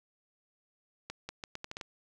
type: accelerating click train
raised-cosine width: 0.2 ms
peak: -22 dBFS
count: 8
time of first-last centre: 1.1-1.812 s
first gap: 190 ms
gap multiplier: 0.78
effects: none